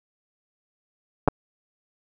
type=clicks; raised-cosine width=1 ms; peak=-4 dBFS; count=2; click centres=1.277 / 1.284 s; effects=none